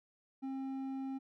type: tone with hard clipping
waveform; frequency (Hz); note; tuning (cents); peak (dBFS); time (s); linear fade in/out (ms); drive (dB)
sine; 267.5; C4; +38; -39; 0.42-1.19; 20; 6
effects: none